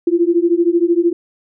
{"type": "beating tone pair", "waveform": "sine", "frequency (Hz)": [336.5, 349.5], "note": ["E4", "F4"], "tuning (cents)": [36, 1], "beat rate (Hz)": 13, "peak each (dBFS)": -14, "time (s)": [0.07, 1.13], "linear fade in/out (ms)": 5, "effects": []}